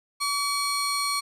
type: tone pair together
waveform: 30% pulse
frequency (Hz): 1138 / 4297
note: C#6 / C8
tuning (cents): +45 / +45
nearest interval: octave + major seventh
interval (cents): 2300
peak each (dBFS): -24 / -25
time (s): 0.2-1.21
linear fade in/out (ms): 20
effects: resampled to 32000 Hz